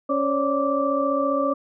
sine tone cluster, 277.3 / 543 / 578 / 1168 Hz, C#4 / C#5 / D5 / D6, +1 / -36 / -28 / -10 cents, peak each -25 dBFS, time 0.09-1.54 s, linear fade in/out 10 ms, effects none

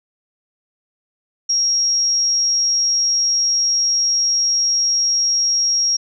sine tone, 5600 Hz, F8, 4 cents sharp, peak -14 dBFS, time 1.49-5.97 s, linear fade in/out 10 ms, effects none

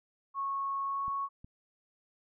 sine tone with pitch glide, 1100 to 1107 Hz, C#6 to C#6, -14 to -3 cents, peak -31 dBFS, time 0.34-1.29 s, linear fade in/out 50 ms, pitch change +11 cents, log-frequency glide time 0.84-1.04 s
clicks, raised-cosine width 5 ms, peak -37 dBFS, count 2, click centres 1.081 / 1.445 s
effects none

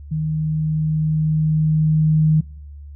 sine tone with level ramp, 155.7 Hz, D#3, 2 cents sharp, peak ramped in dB -19 to -11 dBFS, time 0.11-2.41 s, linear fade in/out 10 ms, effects noise-tail reverb RT60 0.6 s tail -24 dB re dry + added 72 Hz sine -34 dBFS peak until 2.95 s

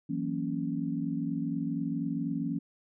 sine chord, F# dominant seventh, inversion third, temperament equal, 164.81 / 185 / 233.1 / 277.2 Hz, E3 / F#3 / A#3 / C#4, 0 / 0 / 0 / 0 cents, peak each -35 / -38 / -35 / -33 dBFS, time 0.09-2.59 s, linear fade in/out 10 ms, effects none

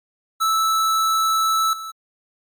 square tone with level steps, 1313 Hz, E6, 7 cents flat, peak -17 / -30 dBFS, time 0.4-1.92 s, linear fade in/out 20 ms, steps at 1.73 s, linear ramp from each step 2 ms, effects MP3 96 kbps

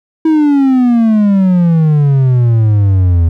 triangle exponential sweep, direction down, 323 to 81.8 Hz, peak -4 dBFS, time 0.25-3.29 s, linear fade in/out 5 ms, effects none

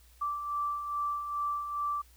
sine beating tone pair, 1166 / 1168.4 Hz, D6 / D6, -13 / -9 cents, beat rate 2.4 Hz, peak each -40 / -31 dBFS, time 0.21-2.02 s, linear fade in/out 10 ms, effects added 60 Hz sine -57 dBFS peak until 2.16 s + white hiss -63 dBFS RMS until 2.16 s

